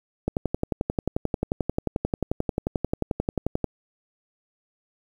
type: click train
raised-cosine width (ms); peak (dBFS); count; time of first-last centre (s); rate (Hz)
2; -10; 39; 0.28-3.643; 11.3
effects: 8-bit